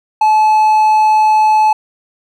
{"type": "tone", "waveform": "triangle", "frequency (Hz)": 862, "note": "A5", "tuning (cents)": -36, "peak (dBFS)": -5, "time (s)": [0.21, 1.73], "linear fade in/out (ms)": 5, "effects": []}